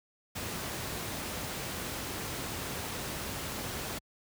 pink noise, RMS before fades -37 dBFS, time 0.35-3.99 s, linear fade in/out 10 ms, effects high-pass 60 Hz 12 dB/octave

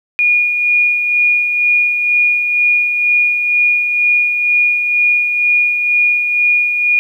sine tone with tremolo, 2439 Hz, D#7, 35 cents flat, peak -8 dBFS, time 0.19-6.99 s, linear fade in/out 0 ms, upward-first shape sine, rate 2.1 Hz, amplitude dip 45%, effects 8-bit

